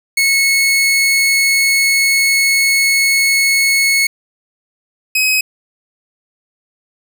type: tone pair in turn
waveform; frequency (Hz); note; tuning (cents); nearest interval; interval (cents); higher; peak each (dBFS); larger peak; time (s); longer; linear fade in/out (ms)
sawtooth; 2193 / 2536; C#7 / D#7; -19 / +32; minor third; 251; second; -7 / -8; first; 0.17-4.07 / 5.15-5.41; first; 5
effects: 8-bit